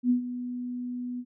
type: tone with ADSR envelope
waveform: sine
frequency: 246.6 Hz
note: B3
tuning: 2 cents flat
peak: -18 dBFS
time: 0.03-1.25 s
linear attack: 70 ms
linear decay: 110 ms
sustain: -13 dB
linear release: 58 ms
effects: none